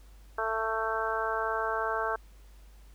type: harmonic tone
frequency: 222.1 Hz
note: A3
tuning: 16 cents sharp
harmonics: 2 / 3 / 4 / 5 / 6 / 7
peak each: -35 / -35 / -35 / -35 / -35 / -35 dBFS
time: 0.38-2.16 s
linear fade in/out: 5 ms
effects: added 50 Hz sine -50 dBFS peak until 2.94 s + pink hiss -63 dBFS RMS until 2.94 s